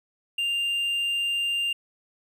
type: tone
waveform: triangle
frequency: 2794 Hz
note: F7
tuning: in tune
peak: -22 dBFS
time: 0.38-1.73 s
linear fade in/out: 5 ms
effects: none